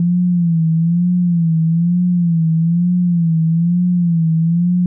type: tone with vibrato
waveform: sine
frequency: 170 Hz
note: F3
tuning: 46 cents flat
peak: -11 dBFS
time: 0-4.86 s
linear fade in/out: 2 ms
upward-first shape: sine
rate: 1.1 Hz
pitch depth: 88 cents each way
effects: none